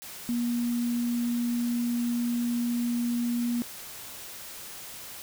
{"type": "tone in noise", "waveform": "sine", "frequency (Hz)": 238.8, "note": "A#3", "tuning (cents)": 42, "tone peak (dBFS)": -25, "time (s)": [0.29, 3.62], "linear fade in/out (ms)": 0, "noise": "white", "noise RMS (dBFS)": -42, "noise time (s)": [0.02, 5.22], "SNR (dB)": 14, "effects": []}